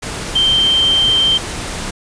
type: tone in noise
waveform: sine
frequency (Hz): 3136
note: G7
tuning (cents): 0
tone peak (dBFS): -10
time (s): 0.35-1.38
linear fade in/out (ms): 10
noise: pink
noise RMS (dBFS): -24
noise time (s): 0.02-1.91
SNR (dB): +11
effects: resampled to 22050 Hz